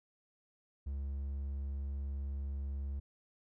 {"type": "tone", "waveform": "triangle", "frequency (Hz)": 69.3, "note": "C#2", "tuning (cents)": 0, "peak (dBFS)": -34, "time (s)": [0.86, 3], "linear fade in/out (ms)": 10, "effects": []}